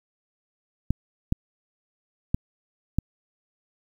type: clicks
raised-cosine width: 5 ms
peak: -9 dBFS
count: 4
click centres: 0.906 / 1.324 / 2.345 / 2.986 s
effects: 8-bit